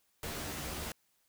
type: noise with comb filter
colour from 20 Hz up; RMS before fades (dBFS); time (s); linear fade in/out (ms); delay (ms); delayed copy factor
pink; -40; 0.23-0.92; 2; 13; +0.85
effects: white hiss -74 dBFS RMS until 1.28 s